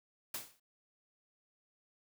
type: noise with exponential decay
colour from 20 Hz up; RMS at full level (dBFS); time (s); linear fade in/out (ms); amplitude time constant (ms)
white; -37; 0.34-0.6; 5; 55
effects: none